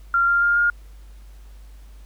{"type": "tone with pitch steps", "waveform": "sine", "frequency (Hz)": [1383, 1394.2, 1405.5, 1417], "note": ["F6", "F6", "F6", "F6"], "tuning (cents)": [-17, -3, 11, 25], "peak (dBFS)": -15, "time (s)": [0.14, 0.7], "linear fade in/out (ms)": 2, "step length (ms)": 140, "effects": ["added 50 Hz sine -40 dBFS peak until 2.05 s", "pink hiss -57 dBFS RMS until 2.05 s"]}